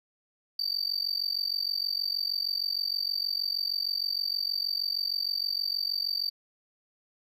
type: tone with amplitude modulation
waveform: triangle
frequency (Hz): 4621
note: D8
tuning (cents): -29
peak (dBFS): -22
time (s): 0.59-6.3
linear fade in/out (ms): 5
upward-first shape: sine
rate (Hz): 46.4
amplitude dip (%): 95
effects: tanh soft clip ceiling -18 dBFS